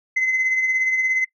sine tone with tremolo, 2048 Hz, C7, 38 cents flat, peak -13 dBFS, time 0.16-1.25 s, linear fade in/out 10 ms, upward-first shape triangle, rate 17 Hz, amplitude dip 55%, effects noise-tail reverb RT60 0.1 s tail -23 dB re dry + tanh soft clip ceiling -14 dBFS

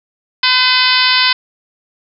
harmonic tone, 508 Hz, B4, 49 cents sharp, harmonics 2 / 3 / 4 / 5 / 6 / 7 / 8 / 9 / 10, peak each -18 / -18 / -18 / -18 / -18 / -18 / -18 / -18 / -18 dBFS, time 0.43-1.33 s, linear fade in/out 5 ms, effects none

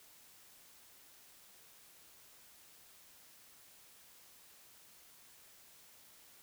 silence, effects white hiss -61 dBFS RMS until 6.42 s

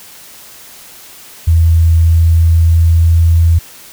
sine tone with pitch glide, 82.41 to 83.18 Hz, E2 to E2, 0 to +16 cents, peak -5 dBFS, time 1.47-3.59 s, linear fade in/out 10 ms, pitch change +16 cents, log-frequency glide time 1.91-3.3 s, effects white hiss -36 dBFS RMS until 3.92 s

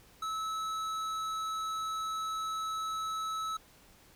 sine tone with tanh clipping, 1300 Hz, E6, 24 cents flat, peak -35 dBFS, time 0.22-3.57 s, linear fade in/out 5 ms, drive 14 dB, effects pink hiss -60 dBFS RMS until 4.15 s

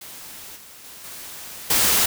white noise with level steps, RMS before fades -39 / -44 / -41 / -37 / -18 dBFS, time 0.01-2.06 s, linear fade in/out 5 ms, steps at 0.56 / 0.84 / 1.04 / 1.7 s, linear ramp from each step 5 ms, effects none

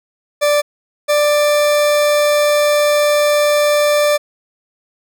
40% pulse tone pair in turn, 587.3 / 590.1 Hz, D5 / D5, 0 / +8 cents, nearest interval unison, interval 8 cents, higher second, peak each -10 dBFS, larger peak neither, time 0.41-0.62 / 1.08-4.18 s, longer second, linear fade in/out 20 ms, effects none

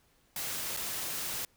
white noise with dropouts, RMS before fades -36 dBFS, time 0.36-1.45 s, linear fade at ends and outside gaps 2 ms, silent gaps 0.766-0.771 s, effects pink hiss -68 dBFS RMS until 1.56 s

